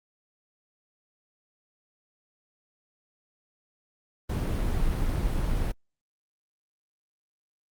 brown noise, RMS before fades -26 dBFS, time 4.29-5.72 s, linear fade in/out 10 ms, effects Opus 32 kbps

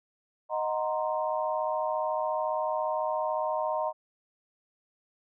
sine chord, C half-diminished seventh, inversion first, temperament equal, 622.3 / 740 / 932.3 / 1046.5 Hz, Eb5 / Gb5 / Bb5 / C6, 0 / 0 / 0 / 0 cents, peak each -30 / -35 / -32 / -35 dBFS, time 0.49-3.93 s, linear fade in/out 50 ms, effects none

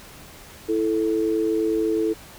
sine tone pair together, 329.6 / 438.1 Hz, E4 / A4, 0 / -7 cents, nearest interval perfect fourth, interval 493 cents, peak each -22 dBFS, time 0.68-2.14 s, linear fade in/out 20 ms, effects pink hiss -44 dBFS RMS until 2.38 s

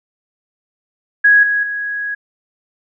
sine tone with level steps, 1661.2 Hz, G#6, in tune, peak -6 / -13 / -19 dBFS, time 1.24-2.15 s, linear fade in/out 10 ms, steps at 1.43 / 1.63 s, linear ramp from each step 2 ms, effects none

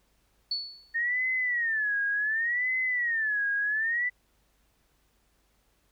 sine tone with exponential decay, 4435 Hz, C#8, in tune, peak -25 dBFS, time 0.51-0.96 s, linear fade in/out 5 ms, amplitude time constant 96 ms
sine tone with vibrato, 1827 Hz, A#6, 35 cents flat, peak -25 dBFS, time 0.94-4.1 s, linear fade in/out 20 ms, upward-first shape sine, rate 0.68 Hz, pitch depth 190 cents each way
effects added 50 Hz sine -70 dBFS peak until 5.91 s + pink hiss -70 dBFS RMS until 5.91 s

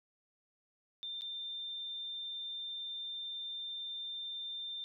sine tone with dropouts, 3589 Hz, A7, 34 cents sharp, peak -39 dBFS, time 1.03-4.84 s, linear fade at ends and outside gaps 0 ms, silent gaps 1.21-1.219 s, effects none

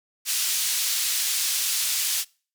pink band-pass noise, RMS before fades -25 dBFS, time 0.25-2.25 s, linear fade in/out 50 ms, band 3900 to 16000 Hz, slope 12 dB/octave, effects noise-tail reverb RT60 0.4 s tail -25 dB re dry

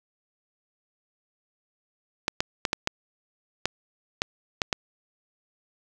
clicks, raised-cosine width 0.2 ms, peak -6 dBFS, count 9, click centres 2.281 / 2.405 / 2.652 / 2.731 / 2.874 / 3.656 / 4.219 / 4.618 / 4.728 s, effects none

